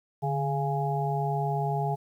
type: harmonic tone with a mistuned harmonic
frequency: 138.59 Hz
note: C#3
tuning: in tune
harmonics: 1 / 3 / 5 / 6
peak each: -28 / -34 / -33 / -31 dBFS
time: 0.22-1.96 s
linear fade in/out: 20 ms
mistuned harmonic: 1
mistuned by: +79 cents
effects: 10-bit